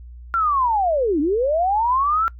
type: linear two-way sweep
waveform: sine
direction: down then up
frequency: 1389 to 277.2 to 1370 Hz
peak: -16 dBFS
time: 0.34-2.28 s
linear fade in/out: 0 ms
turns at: 1.2 s
effects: noise-tail reverb RT60 0.1 s tail -21 dB re dry + added 60 Hz sine -36 dBFS peak until 2.39 s